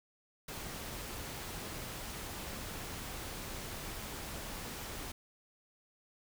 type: noise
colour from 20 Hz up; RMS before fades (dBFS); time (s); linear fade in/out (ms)
pink; -43; 0.48-5.12; 5
effects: none